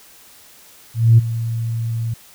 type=tone with ADSR envelope; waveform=sine; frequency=114.8 Hz; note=A#2; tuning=26 cents flat; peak=-4 dBFS; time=0.94-2.14 s; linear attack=240 ms; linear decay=22 ms; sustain=-15 dB; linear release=6 ms; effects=tanh soft clip ceiling -1 dBFS + white hiss -46 dBFS RMS until 2.34 s